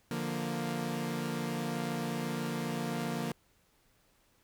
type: chord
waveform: sawtooth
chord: Bb major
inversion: first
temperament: equal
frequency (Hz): 146.83 / 174.61 / 233.1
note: D3 / F3 / Bb3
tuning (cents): 0 / 0 / 0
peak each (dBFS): -35 / -34 / -32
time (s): 0.11-3.32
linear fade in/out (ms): 2
effects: pink hiss -69 dBFS RMS until 4.43 s